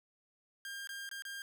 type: tone with dropouts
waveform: sawtooth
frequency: 1604 Hz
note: G6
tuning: 39 cents sharp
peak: -38 dBFS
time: 0.65-1.42 s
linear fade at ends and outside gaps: 1 ms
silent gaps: 0.873-0.891 / 1.091-1.113 / 1.222-1.251 s
effects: none